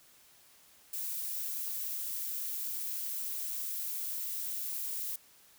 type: noise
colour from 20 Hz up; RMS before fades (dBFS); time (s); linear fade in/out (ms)
violet; -37; 0.93-5.16; 5
effects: white hiss -61 dBFS RMS until 5.58 s